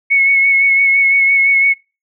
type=tone with vibrato; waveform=sine; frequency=2200 Hz; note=C#7; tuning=14 cents flat; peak=-8 dBFS; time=0.1-1.74 s; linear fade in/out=20 ms; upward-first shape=sine; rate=5.9 Hz; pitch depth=22 cents each way; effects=noise-tail reverb RT60 0.3 s tail -26 dB re dry